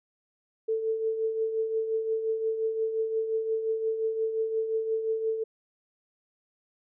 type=tone with tremolo; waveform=sine; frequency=444 Hz; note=A4; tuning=16 cents sharp; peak=-23 dBFS; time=0.68-5.44 s; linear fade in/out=10 ms; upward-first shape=triangle; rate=5.7 Hz; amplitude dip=60%; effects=none